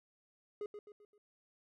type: tone with echo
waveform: triangle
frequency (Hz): 415.3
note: G#4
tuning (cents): 0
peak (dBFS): -36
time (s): 0.61-0.66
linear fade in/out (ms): 2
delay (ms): 130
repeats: 4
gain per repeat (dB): -7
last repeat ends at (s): 1.18
effects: none